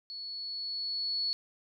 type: tone with level ramp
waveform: sine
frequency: 4400 Hz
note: C#8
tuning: 14 cents flat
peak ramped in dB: -39 to -28 dBFS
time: 0.1-1.33 s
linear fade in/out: 0 ms
effects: none